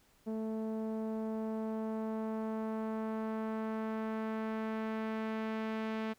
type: tone with low-pass filter sweep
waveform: sawtooth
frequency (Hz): 220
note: A3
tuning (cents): 0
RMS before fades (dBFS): -37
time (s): 0.26-6.14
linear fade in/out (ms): 20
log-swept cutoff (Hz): 550 to 2600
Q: 0.99
effects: pink hiss -68 dBFS RMS until 6.18 s